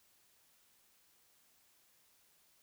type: silence
effects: white hiss -70 dBFS RMS until 2.62 s